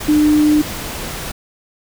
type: tone in noise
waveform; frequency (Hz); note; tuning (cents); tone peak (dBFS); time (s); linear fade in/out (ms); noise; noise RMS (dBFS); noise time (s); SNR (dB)
sine; 301.1; D4; +43; -9; 0.08-0.62; 10; pink; -26; 0-1.32; +14
effects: none